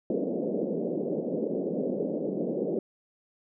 white band-pass noise, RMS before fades -30 dBFS, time 0.1-2.79 s, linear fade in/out 2 ms, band 170 to 550 Hz, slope 48 dB/octave, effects none

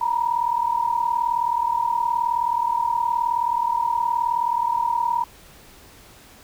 sine tone pair together, 929 / 968 Hz, A#5 / B5, -6 / -35 cents, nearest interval minor second, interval 71 cents, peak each -22 dBFS, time 0.01-5.24 s, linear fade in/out 5 ms, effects pink hiss -48 dBFS RMS until 6.43 s

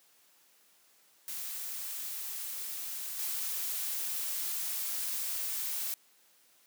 blue noise with level steps, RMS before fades -39 / -35 dBFS, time 1.28-5.94 s, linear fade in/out 0 ms, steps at 3.19 s, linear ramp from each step 2 ms, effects white hiss -65 dBFS RMS until 6.66 s + high-pass 200 Hz 12 dB/octave

